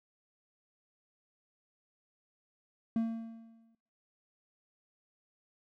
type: tone with exponential decay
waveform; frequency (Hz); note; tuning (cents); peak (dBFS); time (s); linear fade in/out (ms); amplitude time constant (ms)
triangle; 227; A#3; -46; -24; 2.96-3.75; 2; 170
effects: noise-tail reverb RT60 0.8 s tail -25 dB re dry